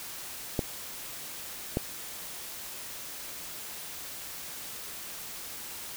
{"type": "clicks", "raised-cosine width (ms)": 2, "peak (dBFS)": -13, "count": 2, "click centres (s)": [0.592, 1.771], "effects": ["white hiss -41 dBFS RMS until 5.96 s"]}